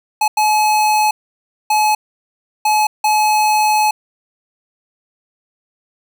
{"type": "tone bursts at uneven times", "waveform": "square", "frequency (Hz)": 853, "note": "G#5", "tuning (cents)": 46, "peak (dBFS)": -12, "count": 5, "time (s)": [[0.21, 0.28], [0.37, 1.11], [1.7, 1.95], [2.65, 2.87], [3.04, 3.91]], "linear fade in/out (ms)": 5, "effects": []}